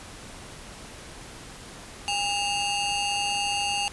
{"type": "ring-modulated tone", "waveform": "sawtooth", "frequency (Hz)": 1810, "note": "A6", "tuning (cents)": 48, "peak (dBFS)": -18, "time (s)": [2.08, 3.88], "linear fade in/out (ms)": 0, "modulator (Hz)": 1000, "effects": ["pink hiss -43 dBFS RMS until 3.92 s", "resampled to 24000 Hz"]}